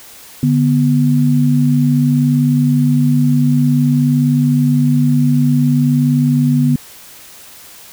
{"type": "tone pair together", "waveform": "sine", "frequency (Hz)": [145.92, 245.4], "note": ["D3", "B3"], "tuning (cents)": [-11, -11], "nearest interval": "major sixth", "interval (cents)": 900, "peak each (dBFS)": [-12, -12], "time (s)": [0.43, 6.76], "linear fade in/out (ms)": 2, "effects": ["white hiss -38 dBFS RMS until 7.92 s"]}